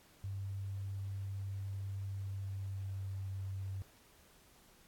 sine tone with pitch glide, 98 to 96.37 Hz, G2 to G2, 0 to -29 cents, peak -38 dBFS, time 0.24-3.82 s, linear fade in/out 0 ms, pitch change -29 cents, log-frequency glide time 2.12-3.36 s, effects pink hiss -64 dBFS RMS until 4.87 s + AAC 64 kbps

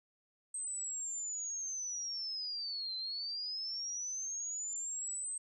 sine linear two-way sweep, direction down then up, 8310 to 4053 to 8310 Hz, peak -37 dBFS, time 0.54-5.38 s, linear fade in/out 5 ms, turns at 2.96 s, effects none

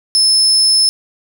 35% pulse tone, 5240 Hz, E8, 11 cents flat, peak -6 dBFS, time 0.15-0.89 s, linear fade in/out 0 ms, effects none

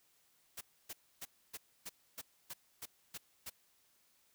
white noise bursts, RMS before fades -45 dBFS, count 10, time 0.57-3.5 s, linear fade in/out 10 ms, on 41 ms, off 280 ms, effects white hiss -72 dBFS RMS until 4.34 s

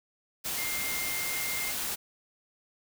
sine tone in noise, 2111 Hz, C7, 15 cents sharp, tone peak -35 dBFS, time 0.57-1.72 s, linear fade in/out 20 ms, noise white, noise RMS -33 dBFS, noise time 0.44-1.96 s, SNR -5 dB, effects none

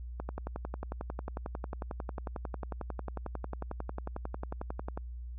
click train, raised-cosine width 1 ms, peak -23 dBFS, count 54, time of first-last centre 0.2-4.975 s, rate 11.1 Hz, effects added 60 Hz sine -39 dBFS peak until 5.38 s

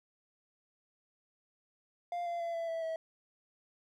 triangle tone with pitch steps, 698.5 / 688.1 / 677.8 / 667.7 / 657.8 / 648 Hz, F5 / F5 / E5 / E5 / E5 / E5, 0 / -26 / +48 / +22 / -4 / -30 cents, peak -32 dBFS, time 2.12-2.96 s, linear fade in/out 2 ms, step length 140 ms, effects none

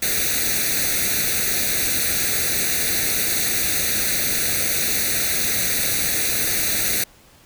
white noise with comb filter, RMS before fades -21 dBFS, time 0.02-7.04 s, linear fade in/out 5 ms, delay 0.48 ms, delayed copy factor +0.85, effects pink hiss -51 dBFS RMS until 7.45 s

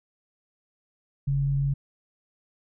sine tone pair together, 43.65 / 138.59 Hz, F1 / C#3, 0 / 0 cents, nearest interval octave + minor sixth, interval 2000 cents, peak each -32 / -22 dBFS, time 1.27-1.74 s, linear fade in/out 10 ms, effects none

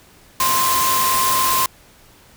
sine tone in noise, 1046.5 Hz, C6, in tune, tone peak -17 dBFS, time 0.4-1.66 s, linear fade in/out 2 ms, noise white, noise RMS -20 dBFS, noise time 0.4-1.66 s, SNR 0 dB, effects pink hiss -49 dBFS RMS until 2.36 s

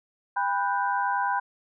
sine tone cluster, 802 / 990 / 1469 / 1558 Hz, G5 / B5 / F#6 / G6, +39 / +4 / -13 / -11 cents, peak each -28 / -26 / -33 / -32 dBFS, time 0.36-1.4 s, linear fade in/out 10 ms, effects none

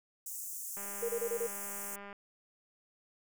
pink high-pass noise, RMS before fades -42 dBFS, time 0.26-1.96 s, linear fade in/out 5 ms, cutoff 6500 Hz, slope 48 dB/octave
click train, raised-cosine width 0.5 ms, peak -33 dBFS, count 274, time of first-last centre 0.77-2.128 s, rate 201 Hz
sine tone bursts, 466.2 Hz, A#4, in tune, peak -31 dBFS, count 5, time 1.02-1.471 s, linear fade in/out 10 ms, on 71 ms, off 24 ms
effects none

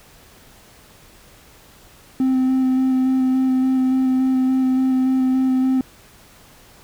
triangle tone with vibrato, 260 Hz, C4, 11 cents flat, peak -12 dBFS, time 2.2-5.81 s, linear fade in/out 2 ms, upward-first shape square, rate 3.5 Hz, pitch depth 10 cents each way, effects tanh soft clip ceiling -8 dBFS + pink hiss -48 dBFS RMS until 6.83 s

